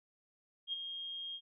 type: tone with ADSR envelope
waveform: sine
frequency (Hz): 3236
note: G#7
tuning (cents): -46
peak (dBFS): -33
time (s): 0.67-1.41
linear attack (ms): 59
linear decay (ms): 17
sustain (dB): -7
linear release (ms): 63
effects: none